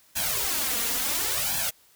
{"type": "noise with flanger", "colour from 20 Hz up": "white", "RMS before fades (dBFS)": -27, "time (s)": [0.15, 1.71], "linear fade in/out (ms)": 20, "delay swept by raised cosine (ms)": [1.2, 4.3], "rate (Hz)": 0.71, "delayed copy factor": 0.95, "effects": ["white hiss -59 dBFS RMS until 1.95 s"]}